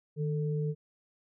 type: tone pair together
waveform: sine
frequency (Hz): 152.9 / 442.3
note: D#3 / A4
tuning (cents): -30 / +9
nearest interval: octave + tritone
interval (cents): 1839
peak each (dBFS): -29 / -36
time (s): 0.16-0.75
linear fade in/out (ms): 50
effects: none